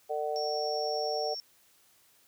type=harmonic tone; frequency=150 Hz; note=D3; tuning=37 cents sharp; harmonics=3 / 4 / 5; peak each=-34 / -34 / -34 dBFS; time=0.09-1.35 s; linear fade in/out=20 ms
type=tone; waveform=sine; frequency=5480 Hz; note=F8; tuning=34 cents flat; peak=-36 dBFS; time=0.36-1.4 s; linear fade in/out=0 ms
effects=white hiss -64 dBFS RMS until 2.27 s + high-pass 60 Hz 12 dB/octave